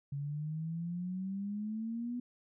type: exponential sweep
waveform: sine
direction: up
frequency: 139.3 to 246.9 Hz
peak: -35 dBFS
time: 0.12-2.2 s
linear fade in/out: 5 ms
effects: none